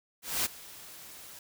white noise with ADSR envelope, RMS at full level -28 dBFS, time 0.22-1.39 s, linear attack 230 ms, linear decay 22 ms, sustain -20 dB, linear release 3 ms, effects none

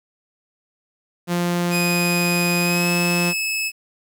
sawtooth tone, 174.61 Hz, F3, in tune, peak -15 dBFS, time 1.27-3.34 s, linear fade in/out 50 ms
sawtooth tone with pitch glide, 2489 to 2595 Hz, D#7 to E7, 0 to -28 cents, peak -18 dBFS, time 1.7-3.72 s, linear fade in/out 50 ms, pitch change +72 cents, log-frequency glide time 2.63-2.9 s
effects 8-bit

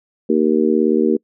harmonic tone, 77.78 Hz, D#2, in tune, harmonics 3 / 4 / 5 / 6, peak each -17 / -18 / -17 / -20 dBFS, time 0.29-1.17 s, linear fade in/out 10 ms, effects noise-tail reverb RT60 0.1 s tail -26 dB re dry

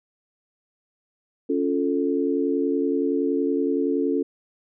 sine chord, Db augmented, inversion none, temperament equal with one note detuned, 278.6 / 349.2 / 440 Hz, Db4 / F4 / A4, +9 / 0 / 0 cents, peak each -23 / -26 / -25 dBFS, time 1.49-4.23 s, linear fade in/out 10 ms, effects none

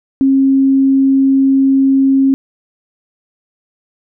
sine tone, 270 Hz, C#4, 45 cents flat, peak -7 dBFS, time 0.21-2.34 s, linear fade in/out 0 ms, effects none

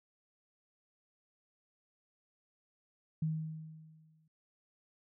sine tone with exponential decay, 157.8 Hz, D#3, 25 cents sharp, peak -29 dBFS, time 3.22-4.28 s, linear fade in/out 5 ms, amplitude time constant 230 ms, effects none

